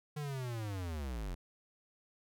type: linear sweep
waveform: square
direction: down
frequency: 152.2 to 40.84 Hz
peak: -38 dBFS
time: 0.16-1.35 s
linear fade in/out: 10 ms
effects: none